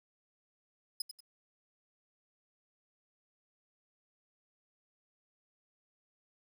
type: tone with echo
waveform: sawtooth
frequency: 5050 Hz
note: D#8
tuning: 25 cents sharp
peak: -30 dBFS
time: 1-1.02 s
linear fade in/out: 5 ms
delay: 93 ms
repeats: 2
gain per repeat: -10 dB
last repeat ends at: 1.206 s
effects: 11-bit